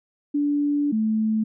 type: tone pair in turn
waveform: sine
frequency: 290 / 218.3 Hz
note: D4 / A3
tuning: -22 / -13 cents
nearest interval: perfect fourth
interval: 491 cents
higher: first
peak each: -19 dBFS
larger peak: neither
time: 0.34-0.92 / 0.92-1.44 s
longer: first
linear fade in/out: 10 ms
effects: none